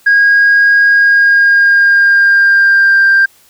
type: tone with pitch glide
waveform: sine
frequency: 1636 to 1584.8 Hz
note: G#6 to G6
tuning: -26 to +18 cents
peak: -3 dBFS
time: 0.06-3.26 s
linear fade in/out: 10 ms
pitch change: -56 cents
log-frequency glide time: 0.88-3.06 s
effects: tanh soft clip ceiling -2 dBFS + white hiss -47 dBFS RMS until 3.49 s